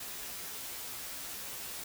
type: noise with comb filter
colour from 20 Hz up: white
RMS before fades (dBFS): -42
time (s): 0-1.84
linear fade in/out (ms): 5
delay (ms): 13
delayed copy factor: -0.8
effects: none